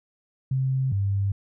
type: tone pair in turn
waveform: sine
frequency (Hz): 132.2 / 99.04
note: C3 / G2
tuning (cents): +18 / +18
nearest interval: perfect fourth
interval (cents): 500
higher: first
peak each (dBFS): -21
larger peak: neither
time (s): 0.51-0.92 / 0.92-1.32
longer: first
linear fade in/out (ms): 5
effects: none